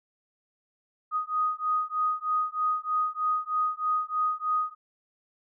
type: beating tone pair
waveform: sine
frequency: 1244.5 / 1247.7 Hz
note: D#6 / D#6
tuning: 0 / +4 cents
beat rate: 3.2 Hz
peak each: -28 dBFS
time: 1.11-4.75 s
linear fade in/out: 50 ms
effects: none